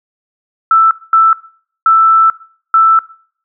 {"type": "tone bursts at uneven times", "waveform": "sine", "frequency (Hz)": 1324, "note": "E6", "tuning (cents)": 7, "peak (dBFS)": -4, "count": 4, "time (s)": [[0.71, 0.91], [1.13, 1.33], [1.86, 2.3], [2.74, 2.99]], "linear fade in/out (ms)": 2, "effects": ["noise-tail reverb RT60 0.5 s tail -20 dB re dry"]}